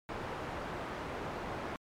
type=low-pass noise; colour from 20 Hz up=white; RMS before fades=-40 dBFS; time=0.09-1.76 s; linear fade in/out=0 ms; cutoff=1100 Hz; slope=12 dB/octave; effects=MP3 96 kbps